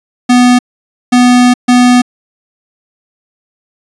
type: tone bursts at uneven times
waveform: square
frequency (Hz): 246.9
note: B3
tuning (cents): 0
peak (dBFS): -4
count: 3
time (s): 0.29-0.59 / 1.12-1.54 / 1.68-2.02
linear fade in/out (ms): 10
effects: resampled to 22050 Hz